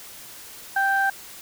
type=tone pair together; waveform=sine; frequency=784 / 1568 Hz; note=G5 / G6; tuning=0 / 0 cents; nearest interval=octave; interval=1200 cents; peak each=-21 / -20 dBFS; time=0.76-1.1 s; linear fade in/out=5 ms; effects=tanh soft clip ceiling -12 dBFS + white hiss -42 dBFS RMS until 1.41 s